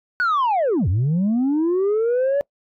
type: linear two-way sweep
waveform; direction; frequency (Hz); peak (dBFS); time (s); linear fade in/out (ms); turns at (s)
sine; down then up; 1500 to 81.5 to 577; -14; 0.2-2.41; 0; 0.88
effects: noise-tail reverb RT60 0.1 s tail -25 dB re dry + tanh soft clip ceiling -15 dBFS